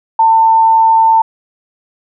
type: tone with amplitude modulation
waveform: sine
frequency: 897 Hz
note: A5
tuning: 33 cents sharp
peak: -4 dBFS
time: 0.19-1.22 s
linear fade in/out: 5 ms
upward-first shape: sine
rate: 109 Hz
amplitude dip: 25%
effects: none